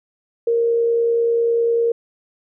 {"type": "tone with amplitude modulation", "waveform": "sine", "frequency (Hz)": 465.6, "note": "A#4", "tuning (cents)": -2, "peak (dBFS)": -13, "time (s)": [0.47, 1.92], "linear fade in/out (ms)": 5, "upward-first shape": "sine", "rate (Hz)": 70.1, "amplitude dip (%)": 30, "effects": []}